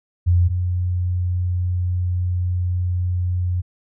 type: tone pair in turn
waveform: sine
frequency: 88 / 89.64 Hz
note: F2 / F2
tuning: +14 / +46 cents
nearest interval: unison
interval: 32 cents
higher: second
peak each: -12 / -18 dBFS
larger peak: first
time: 0.26-0.49 / 0.49-3.62 s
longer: second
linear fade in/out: 20 ms
effects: none